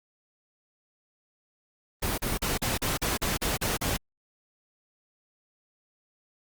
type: noise bursts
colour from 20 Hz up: pink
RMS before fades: -28 dBFS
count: 10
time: 2.02-3.971 s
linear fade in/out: 10 ms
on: 160 ms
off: 39 ms
effects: Opus 32 kbps